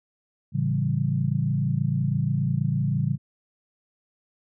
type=chord; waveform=sine; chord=A dominant seventh; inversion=none; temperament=equal with one note detuned; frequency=110 / 138.59 / 164.81 / 194.87 Hz; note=A2 / C#3 / E3 / G3; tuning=0 / 0 / 0 / -10 cents; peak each=-28 / -24 / -28 / -30 dBFS; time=0.52-3.18 s; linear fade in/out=50 ms; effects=none